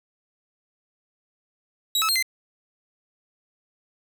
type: tone with pitch steps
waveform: sawtooth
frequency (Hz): 3857 / 1299 / 4202 / 2068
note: B7 / E6 / C8 / C7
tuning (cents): -42 / -26 / +7 / -21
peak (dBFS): -17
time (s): 1.95-2.226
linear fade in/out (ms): 2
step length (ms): 69
effects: none